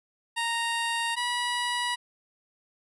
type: tone pair in turn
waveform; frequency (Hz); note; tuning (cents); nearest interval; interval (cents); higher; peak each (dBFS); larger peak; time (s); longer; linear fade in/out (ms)
15% pulse; 929 / 971.3; A#5 / B5; -6 / -29; minor second; 77; second; -20; neither; 0.36-1.16 / 1.16-1.96; neither; 20
effects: resampled to 24000 Hz